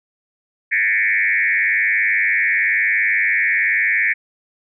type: tone with frequency modulation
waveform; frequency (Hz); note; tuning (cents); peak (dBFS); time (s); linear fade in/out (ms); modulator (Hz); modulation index
sine; 2011; B6; +31; -14; 0.71-4.14; 20; 101; 3
effects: none